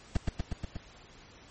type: noise with echo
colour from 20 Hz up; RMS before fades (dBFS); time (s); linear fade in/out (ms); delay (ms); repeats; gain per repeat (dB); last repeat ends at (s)
brown; -24; 0.15-0.17; 5; 120; 5; -2; 0.77
effects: pink hiss -54 dBFS RMS until 1.5 s + MP3 32 kbps